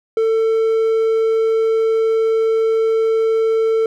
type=tone; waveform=triangle; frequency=446.8 Hz; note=A4; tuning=27 cents sharp; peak=-11 dBFS; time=0.17-3.86 s; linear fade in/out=2 ms; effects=none